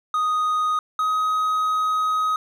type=tone pair in turn; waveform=triangle; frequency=1244.5 / 1261.1 Hz; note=D#6 / D#6; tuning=0 / +23 cents; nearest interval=unison; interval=23 cents; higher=second; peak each=-17 dBFS; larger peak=neither; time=0.14-0.79 / 0.99-2.36 s; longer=second; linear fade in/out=2 ms; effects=none